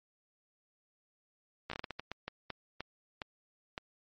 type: slowing click train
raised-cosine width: 0.3 ms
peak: -22 dBFS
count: 14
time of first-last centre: 1.7-3.779 s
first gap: 14 ms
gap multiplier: 1.36
effects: MP3 32 kbps